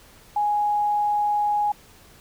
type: tone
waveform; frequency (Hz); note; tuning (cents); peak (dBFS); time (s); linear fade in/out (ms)
sine; 830.6; G#5; 0; -19; 0.36-1.72; 5
effects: pink hiss -51 dBFS RMS until 2.2 s